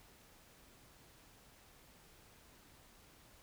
silence, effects pink hiss -63 dBFS RMS until 3.42 s

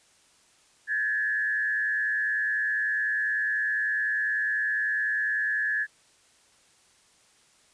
sine tone with frequency modulation, 1707 Hz, G#6, 47 cents sharp, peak -24 dBFS, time 0.87-5.87 s, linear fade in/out 50 ms, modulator 110 Hz, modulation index 0.73, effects white hiss -61 dBFS RMS until 7.73 s + resampled to 22050 Hz

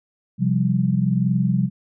sine chord, C suspended fourth, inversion none, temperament equal, 130.81 / 174.61 / 196 Hz, C3 / F3 / G3, 0 / 0 / 0 cents, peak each -21 dBFS, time 0.38-1.7 s, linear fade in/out 50 ms, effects none

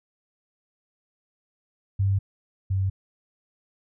sine tone pair in turn, 98 / 95.87 Hz, G2 / G2, 0 / -38 cents, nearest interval unison, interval 38 cents, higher first, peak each -19 / -21 dBFS, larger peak first, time 1.99-2.19 / 2.7-2.9 s, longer neither, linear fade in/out 10 ms, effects none

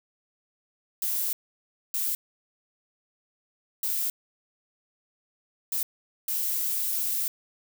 violet noise bursts at uneven times, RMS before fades -28 dBFS, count 5, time 1.02-1.33 / 1.94-2.15 / 3.83-4.1 / 5.72-5.83 / 6.28-7.28 s, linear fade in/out 2 ms, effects none

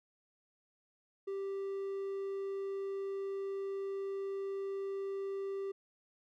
triangle tone, 392 Hz, G4, in tune, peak -34 dBFS, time 1.27-5.72 s, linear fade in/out 10 ms, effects none

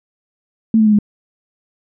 sine tone with pitch steps, 222.6 / 217.4 / 212.3 / 207.3 Hz, A3 / A3 / G#3 / G#3, +20 / -21 / +38 / -3 cents, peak -8 dBFS, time 0.74-0.988 s, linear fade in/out 2 ms, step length 62 ms, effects none

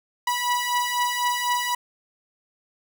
sawtooth beating tone pair, 975 / 979 Hz, B5 / B5, -23 / -15 cents, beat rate 4 Hz, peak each -23 / -20 dBFS, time 0.27-1.75 s, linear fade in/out 5 ms, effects none

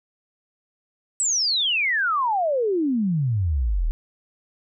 sine exponential sweep, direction down, 8130 to 35.51 Hz, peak -19 dBFS, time 1.2-3.91 s, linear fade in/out 0 ms, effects none

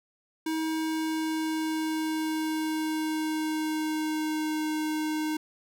square tone with pitch glide, 318.3 to 309.4 Hz, D#4 to D#4, +39 to -10 cents, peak -28 dBFS, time 0.46-5.37 s, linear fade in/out 5 ms, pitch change -49 cents, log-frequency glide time 0.65-4.68 s, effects none

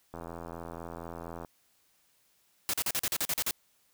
click train, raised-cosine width 1 ms, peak -27 dBFS, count 111, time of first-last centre 0.14-1.448 s, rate 84.1 Hz
white noise bursts, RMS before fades -30 dBFS, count 10, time 2.69-3.509 s, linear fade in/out 0 ms, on 45 ms, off 41 ms
effects white hiss -69 dBFS RMS until 3.93 s

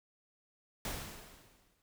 pink noise with exponential decay, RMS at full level -37 dBFS, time 0.85-1.82 s, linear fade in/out 1 ms, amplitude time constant 210 ms, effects none

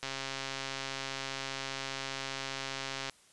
click train, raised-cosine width 0.2 ms, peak -19 dBFS, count 415, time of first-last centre 0.03-3.097 s, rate 135 Hz, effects white hiss -62 dBFS RMS until 3.32 s + resampled to 24000 Hz

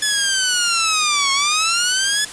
10% pulse linear two-way sweep, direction down then up, 1719 to 1087 to 1719 Hz, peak -7 dBFS, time 0.02-2.25 s, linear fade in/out 5 ms, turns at 1.32 s, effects white hiss -33 dBFS RMS until 2.32 s + resampled to 22050 Hz

